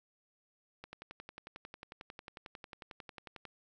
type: click train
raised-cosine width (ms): 0.3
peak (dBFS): -30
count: 30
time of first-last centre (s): 0.84-3.453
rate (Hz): 11.1
effects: none